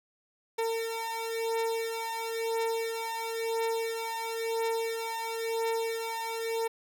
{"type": "beating tone pair", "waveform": "30% pulse", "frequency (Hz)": [453.9, 454.88], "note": ["A#4", "A#4"], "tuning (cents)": [-46, -42], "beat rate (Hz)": 0.98, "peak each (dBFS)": [-30, -31], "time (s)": [0.58, 6.68], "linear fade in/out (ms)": 10, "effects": []}